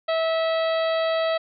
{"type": "harmonic tone", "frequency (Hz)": 650, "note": "E5", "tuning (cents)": -24, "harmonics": [1, 2, 3, 4, 5, 6, 7], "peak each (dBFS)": [-21, -30, -33, -38, -36, -36, -42], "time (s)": [0.08, 1.38], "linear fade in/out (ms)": 10, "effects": []}